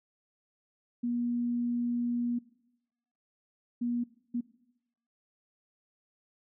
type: tone bursts at uneven times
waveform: sine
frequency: 240 Hz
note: B3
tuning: 49 cents flat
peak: -28 dBFS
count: 3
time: 1.03-2.39 / 3.81-4.04 / 4.34-4.41 s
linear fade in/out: 10 ms
effects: noise-tail reverb RT60 0.9 s tail -20 dB re dry